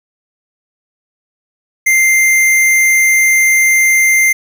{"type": "tone", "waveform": "square", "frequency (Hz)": 2093, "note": "C7", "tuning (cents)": 0, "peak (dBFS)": -8, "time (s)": [1.86, 4.33], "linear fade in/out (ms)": 10, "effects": ["7-bit"]}